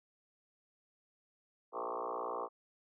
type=tone with frequency modulation; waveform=sine; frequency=784 Hz; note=G5; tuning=in tune; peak=-36 dBFS; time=1.72-2.49 s; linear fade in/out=50 ms; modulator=58.8 Hz; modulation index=6.8; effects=none